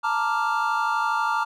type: chord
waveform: triangle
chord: Bb major seventh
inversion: third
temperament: equal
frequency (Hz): 880 / 932.3 / 1174.7 / 1396.9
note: A5 / Bb5 / D6 / F6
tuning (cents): 0 / 0 / 0 / 0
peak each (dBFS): -25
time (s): 0.03-1.45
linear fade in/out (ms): 20
effects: none